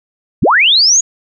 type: linear sweep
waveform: sine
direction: up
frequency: 46.25 to 6870 Hz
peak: -6 dBFS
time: 0.42-1.01 s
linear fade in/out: 10 ms
effects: none